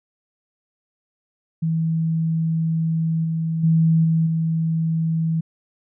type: tone with level steps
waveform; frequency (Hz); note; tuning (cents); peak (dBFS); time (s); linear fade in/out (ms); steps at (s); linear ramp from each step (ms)
sine; 162.3; E3; -27; -18 / -20 / -13 / -15 / -18; 1.62-5.41; 10; 3.24 / 3.63 / 4.04 / 4.26; 10
effects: none